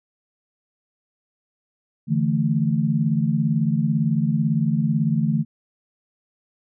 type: chord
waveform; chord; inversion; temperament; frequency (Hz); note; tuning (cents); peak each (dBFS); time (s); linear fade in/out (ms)
sine; D suspended second; none; equal with one note detuned; 146.83 / 164.81 / 221.1; D3 / E3 / A3; 0 / 0 / +9; -22; 2.07-5.45; 50
effects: none